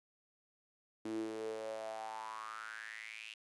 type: tone with high-pass filter sweep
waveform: sawtooth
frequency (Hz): 110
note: A2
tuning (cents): 0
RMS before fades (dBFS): -44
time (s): 1.05-3.34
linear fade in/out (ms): 5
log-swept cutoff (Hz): 290 to 2800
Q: 7.6
effects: resampled to 24000 Hz